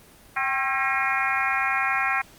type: harmonic tone with a mistuned harmonic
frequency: 270 Hz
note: C#4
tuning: 45 cents flat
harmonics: 3 / 4 / 5 / 6 / 7 / 8 / 9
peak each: -29 / -29 / -29 / -29 / -29 / -29 / -29 dBFS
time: 0.36-2.22 s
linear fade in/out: 10 ms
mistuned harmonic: 3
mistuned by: -63 cents
effects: pink hiss -51 dBFS RMS until 2.38 s + Opus 24 kbps